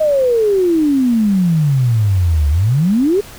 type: exponential two-way sweep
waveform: sine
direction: down then up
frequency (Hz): 635 to 70.6 to 425.3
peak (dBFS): -10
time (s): 0-3.21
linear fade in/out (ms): 10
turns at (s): 2.49
effects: pink hiss -36 dBFS RMS until 3.38 s